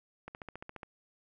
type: click train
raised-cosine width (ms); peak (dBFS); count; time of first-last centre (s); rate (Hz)
0.5; -28; 9; 0.28-0.832; 14.5
effects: none